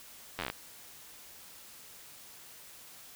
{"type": "slowing click train", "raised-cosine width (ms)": 0.3, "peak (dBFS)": -18, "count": 9, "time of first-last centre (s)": [0.39, 0.5], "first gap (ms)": 10, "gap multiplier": 1.09, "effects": ["white hiss -52 dBFS RMS until 3.15 s"]}